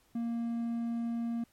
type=tone; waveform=triangle; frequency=233.1 Hz; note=A#3; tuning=in tune; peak=-29 dBFS; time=0.15-1.44 s; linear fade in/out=5 ms; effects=pink hiss -68 dBFS RMS until 1.52 s + MP3 64 kbps